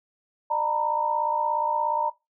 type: tone cluster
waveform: sine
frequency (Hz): 600 / 914 / 971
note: D5 / A#5 / B5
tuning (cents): +37 / -34 / -30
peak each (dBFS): -31 / -23 / -29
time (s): 0.5-2.1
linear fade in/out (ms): 10
effects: noise-tail reverb RT60 0.2 s tail -19 dB re dry